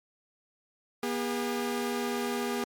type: tone pair together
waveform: sawtooth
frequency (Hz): 241.1 / 405.4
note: B3 / G#4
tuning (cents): -41 / -42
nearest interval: major sixth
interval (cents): 899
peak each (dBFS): -28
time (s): 1.03-2.64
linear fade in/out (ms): 2
effects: MP3 96 kbps